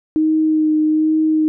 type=tone with vibrato; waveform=sine; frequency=311.1 Hz; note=D#4; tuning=in tune; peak=-12 dBFS; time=0.16-1.48 s; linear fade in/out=0 ms; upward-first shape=sine; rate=1.2 Hz; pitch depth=16 cents each way; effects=none